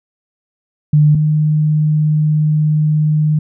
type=tone pair in turn; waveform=sine; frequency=150 / 152.8 Hz; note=D3 / D#3; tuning=+37 / -31 cents; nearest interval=unison; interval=32 cents; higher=second; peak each=-6 / -10 dBFS; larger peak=first; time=0.93-1.15 / 1.15-3.39 s; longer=second; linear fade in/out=5 ms; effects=none